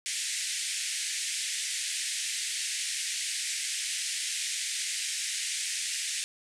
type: band-pass noise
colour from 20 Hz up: white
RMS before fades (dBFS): -33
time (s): 0.06-6.24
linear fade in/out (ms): 0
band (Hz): 1800 to 9500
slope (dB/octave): 48
effects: none